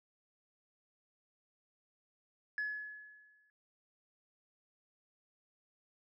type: tone with exponential decay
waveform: sine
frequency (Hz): 1701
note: G#6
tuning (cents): +41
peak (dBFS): -31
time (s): 2.58-3.5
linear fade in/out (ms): 1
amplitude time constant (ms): 200
effects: tanh soft clip ceiling -31 dBFS